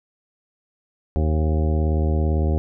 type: harmonic tone with a mistuned harmonic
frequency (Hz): 77.78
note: D#2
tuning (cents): 0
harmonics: 1 / 2 / 3 / 4 / 5 / 6 / 7 / 9 / 10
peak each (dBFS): -18 / -27 / -29 / -31 / -30 / -37 / -33 / -36 / -42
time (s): 1.16-2.58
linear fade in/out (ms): 0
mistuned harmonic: 10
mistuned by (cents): +52
effects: none